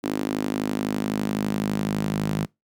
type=tone with high-pass filter sweep; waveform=sawtooth; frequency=51.91 Hz; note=G#1; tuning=in tune; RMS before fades=-26 dBFS; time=0.03-2.46 s; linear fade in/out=20 ms; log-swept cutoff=280 to 170 Hz; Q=3.3; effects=noise-tail reverb RT60 0.2 s tail -24 dB re dry